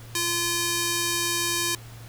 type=tone with band-pass filter; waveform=square; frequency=344.3 Hz; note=F4; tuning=25 cents flat; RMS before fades=-26 dBFS; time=0.15-1.75 s; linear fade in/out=2 ms; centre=7900 Hz; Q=0.62; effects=added 115 Hz sine -41 dBFS peak until 2.08 s + pink hiss -48 dBFS RMS until 2.08 s